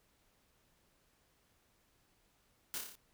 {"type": "noise with echo", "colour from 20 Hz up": "white", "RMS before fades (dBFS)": -40, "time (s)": [2.74, 2.78], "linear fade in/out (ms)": 0, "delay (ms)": 29, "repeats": 6, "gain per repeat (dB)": -3, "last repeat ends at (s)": 2.954, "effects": ["pink hiss -73 dBFS RMS until 3.13 s"]}